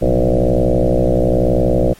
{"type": "tone with frequency modulation", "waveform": "sine", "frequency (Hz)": 250, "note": "B3", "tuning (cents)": 21, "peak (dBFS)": -10, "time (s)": [0.01, 1.94], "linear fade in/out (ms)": 20, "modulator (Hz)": 61, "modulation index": 6, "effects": ["pink hiss -44 dBFS RMS until 1.99 s", "MP3 64 kbps"]}